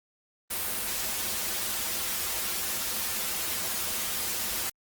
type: noise with comb filter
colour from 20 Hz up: white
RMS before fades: -31 dBFS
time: 0.5-4.7 s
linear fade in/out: 10 ms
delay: 7 ms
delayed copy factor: -0.75
effects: Opus 32 kbps